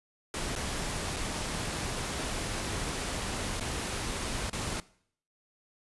pink noise with dropouts, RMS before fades -34 dBFS, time 0.34-4.8 s, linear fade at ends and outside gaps 1 ms, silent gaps 0.553-0.561 / 1.163-1.167 / 3.598-3.608 / 4.498-4.53 s, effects noise-tail reverb RT60 0.6 s tail -20 dB re dry + resampled to 24000 Hz

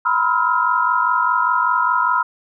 sine tone cluster, 970 / 1015 / 1290 / 1397 Hz, B5 / B5 / E6 / F6, -31 / +47 / -38 / 0 cents, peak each -20 dBFS, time 0.05-2.23 s, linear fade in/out 10 ms, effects none

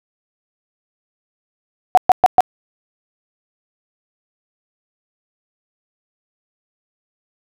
sine tone bursts, 740 Hz, F#5, in tune, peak -4 dBFS, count 4, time 1.95-2.406 s, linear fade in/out 0 ms, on 24 ms, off 120 ms, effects none

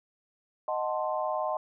sine chord, D# diminished seventh, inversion none, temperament equal, 622.3 / 740 / 880 / 1046.5 Hz, D#5 / F#5 / A5 / C6, 0 / 0 / 0 / 0 cents, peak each -31 / -34 / -35 / -34 dBFS, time 0.68-1.57 s, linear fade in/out 2 ms, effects none

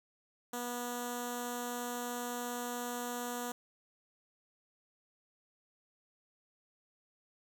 5% pulse tone with notch filter, 242.9 Hz, B3, 29 cents flat, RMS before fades -39 dBFS, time 0.53-3.52 s, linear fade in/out 5 ms, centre 2300 Hz, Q 0.57, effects none

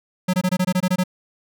square tone bursts, 183.1 Hz, F#3, 18 cents flat, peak -17 dBFS, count 10, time 0.28-1.038 s, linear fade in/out 10 ms, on 56 ms, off 22 ms, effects none

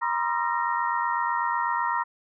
sine tone cluster, 952 / 1040 / 1219 / 1357 / 1859 Hz, A#5 / C6 / D#6 / E6 / A#6, +36 / -11 / -36 / +50 / -5 cents, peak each -26 / -30 / -34 / -32 / -32 dBFS, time 0.01-2.04 s, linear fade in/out 20 ms, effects none

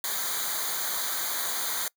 white noise with comb filter, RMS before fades -30 dBFS, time 0.04-1.88 s, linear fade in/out 2 ms, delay 0.37 ms, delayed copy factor -1, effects noise-tail reverb RT60 0.1 s tail -23 dB re dry

